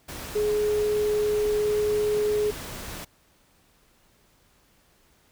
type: tone in noise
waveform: sine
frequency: 420.6 Hz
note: G#4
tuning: 22 cents sharp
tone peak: -21 dBFS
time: 0.35-2.51 s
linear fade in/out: 10 ms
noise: pink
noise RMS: -37 dBFS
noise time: 0.08-3.05 s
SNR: +13 dB
effects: pink hiss -62 dBFS RMS until 5.31 s